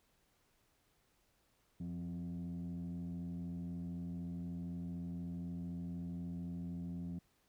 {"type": "tone with frequency modulation", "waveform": "sine", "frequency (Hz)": 174.61, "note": "F3", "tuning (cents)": 0, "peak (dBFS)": -38, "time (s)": [1.8, 7.19], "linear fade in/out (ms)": 5, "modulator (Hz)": 84, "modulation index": 0.81, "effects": ["tanh soft clip ceiling -38 dBFS", "pink hiss -75 dBFS RMS until 7.48 s"]}